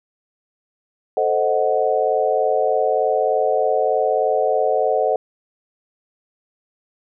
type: chord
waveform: sine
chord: A diminished seventh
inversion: none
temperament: equal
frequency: 440 / 523.3 / 622.3 / 740 Hz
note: A4 / C5 / Eb5 / Gb5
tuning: 0 / 0 / 0 / 0 cents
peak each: -21 dBFS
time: 1.17-5.16 s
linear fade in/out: 2 ms
effects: none